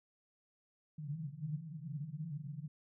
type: band-pass noise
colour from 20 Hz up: white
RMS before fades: -43 dBFS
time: 0.98-2.68 s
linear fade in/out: 5 ms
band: 140 to 160 Hz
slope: 96 dB/octave
effects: none